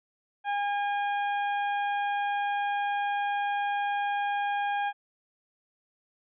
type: harmonic tone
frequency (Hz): 813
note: G#5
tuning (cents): -37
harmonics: 1 / 2 / 3 / 4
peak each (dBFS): -27 / -34 / -41 / -45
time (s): 0.44-4.93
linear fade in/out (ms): 50
effects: none